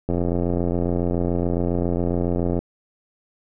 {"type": "click train", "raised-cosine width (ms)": 2, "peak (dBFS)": -10, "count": 219, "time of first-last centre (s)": [0.09, 2.59], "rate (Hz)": 87.2, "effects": []}